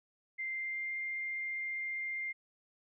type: tone with pitch glide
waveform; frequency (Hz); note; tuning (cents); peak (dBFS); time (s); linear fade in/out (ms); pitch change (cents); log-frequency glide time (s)
sine; 2090 to 2105; C7 to C7; -2 to +10; -35; 0.38-2.33; 20; +12; 0.5-0.93
effects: none